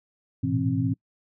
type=tone cluster; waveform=sine; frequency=107.2 / 116 / 123.6 / 166.7 / 266.9 Hz; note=A2 / A#2 / B2 / E3 / C4; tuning=-45 / -8 / +2 / +20 / +35 cents; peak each=-29 / -32 / -28 / -29 / -26 dBFS; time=0.43-0.94 s; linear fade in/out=10 ms; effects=noise-tail reverb RT60 0.1 s tail -25 dB re dry